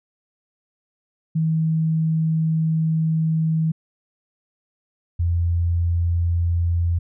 sine tone pair in turn, 160 / 85.54 Hz, D#3 / F2, +49 / -35 cents, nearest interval major seventh, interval 1084 cents, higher first, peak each -17 dBFS, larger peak neither, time 1.35-3.72 / 5.19-6.99 s, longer first, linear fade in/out 10 ms, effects none

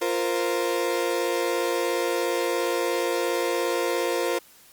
35% pulse chord, F suspended fourth, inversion none, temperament equal, 349.2 / 466.2 / 523.3 Hz, F4 / Bb4 / C5, 0 / 0 / 0 cents, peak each -26 dBFS, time 0.01-4.39 s, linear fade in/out 10 ms, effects white hiss -53 dBFS RMS until 4.72 s + Opus 48 kbps

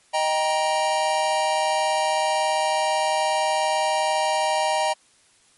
square chord, Eb major, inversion none, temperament equal with one note detuned, 622.3 / 784 / 943.7 Hz, Eb5 / G5 / Bb5, 0 / 0 / +21 cents, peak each -25 dBFS, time 0.13-4.94 s, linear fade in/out 20 ms, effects white hiss -58 dBFS RMS until 5.57 s + MP3 48 kbps

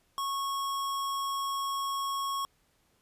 square tone, 1100 Hz, C#6, 14 cents flat, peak -31 dBFS, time 0.18-2.45 s, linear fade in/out 0 ms, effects pink hiss -70 dBFS RMS until 3.01 s + resampled to 32000 Hz

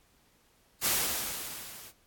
white noise with level ramp, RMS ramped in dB -25 to -49 dBFS, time 0.81-1.93 s, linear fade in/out 50 ms, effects pink hiss -66 dBFS RMS until 2.06 s + AAC 64 kbps

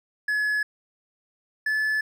triangle tone pair in turn, 1700 / 1730.7 Hz, G#6 / A6, +40 / -29 cents, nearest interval unison, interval 31 cents, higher second, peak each -20 dBFS, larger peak neither, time 0.28-0.63 / 1.66-2.01 s, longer neither, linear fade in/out 5 ms, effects none

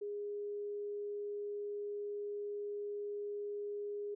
sine tone, 411.1 Hz, G#4, 18 cents flat, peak -38 dBFS, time 0.01-4.15 s, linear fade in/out 10 ms, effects none

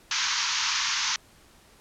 white band-pass noise, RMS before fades -27 dBFS, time 0.11-1.16 s, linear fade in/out 2 ms, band 890 to 6600 Hz, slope 96 dB/octave, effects pink hiss -56 dBFS RMS until 1.8 s + low-pass 12000 Hz 12 dB/octave

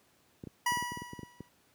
clicks, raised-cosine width 3 ms, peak -28 dBFS, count 12, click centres 0.438 / 0.472 / 0.721 / 0.772 / 0.825 / 0.92 / 0.973 / 1.02 / 1.133 / 1.192 / 1.232 / 1.406 s
25% pulse tone with exponential decay, 972 Hz, B5, 28 cents flat, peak -22 dBFS, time 0.66-1.49 s, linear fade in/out 5 ms, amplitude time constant 180 ms
effects pink hiss -67 dBFS RMS until 1.74 s + high-pass 100 Hz 12 dB/octave

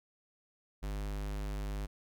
square tone, 50.6 Hz, G#1, 44 cents flat, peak -36 dBFS, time 0.82-1.87 s, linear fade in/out 20 ms, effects none

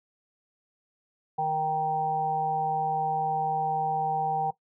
harmonic tone, 156.4 Hz, D#3, 9 cents sharp, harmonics 1 / 3 / 5 / 6, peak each -37 / -37 / -25 / -35 dBFS, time 1.38-4.51 s, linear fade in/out 10 ms, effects noise-tail reverb RT60 0.1 s tail -17 dB re dry

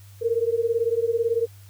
sine beating tone pair, 453.8 / 471.8 Hz, A#4 / A#4, -47 / +21 cents, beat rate 18 Hz, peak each -23 dBFS, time 0.21-1.47 s, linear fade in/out 20 ms, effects added 99 Hz sine -44 dBFS peak until 1.69 s + white hiss -55 dBFS RMS until 1.69 s

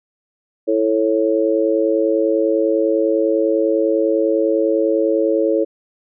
harmonic tone, 110 Hz, A2, in tune, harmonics 3 / 4 / 5, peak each -18 / -18 / -18 dBFS, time 0.67-5.65 s, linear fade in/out 20 ms, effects none

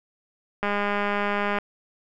click train, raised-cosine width 0.5 ms, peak -11 dBFS, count 196, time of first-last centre 0.63-1.586 s, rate 204 Hz, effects none

